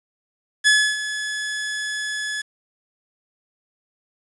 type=tone with ADSR envelope; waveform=sawtooth; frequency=1707 Hz; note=G#6; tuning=47 cents sharp; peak=-8 dBFS; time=0.64-2.42 s; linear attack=30 ms; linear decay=290 ms; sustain=-13 dB; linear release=11 ms; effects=resampled to 24000 Hz + 7-bit